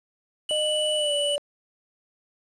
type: tone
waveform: square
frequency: 2960 Hz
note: F#7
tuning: in tune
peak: -25 dBFS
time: 0.49-1.36 s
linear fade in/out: 5 ms
type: tone with pitch glide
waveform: sine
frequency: 610 to 580.1 Hz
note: D#5 to D5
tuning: -34 to -21 cents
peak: -25 dBFS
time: 0.51-1.38 s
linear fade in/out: 0 ms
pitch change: -87 cents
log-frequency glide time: 0.96-1.13 s
effects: resampled to 22050 Hz + 8-bit